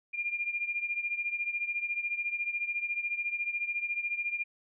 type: beating tone pair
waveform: sine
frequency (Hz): 2400 / 2414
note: D7 / D7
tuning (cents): +37 / +47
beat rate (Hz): 14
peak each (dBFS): -32 / -36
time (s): 0.13-4.44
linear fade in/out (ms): 20
effects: none